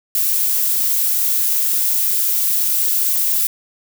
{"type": "noise", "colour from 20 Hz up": "violet", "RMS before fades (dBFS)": -17, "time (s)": [0.15, 3.47], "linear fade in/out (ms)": 2, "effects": []}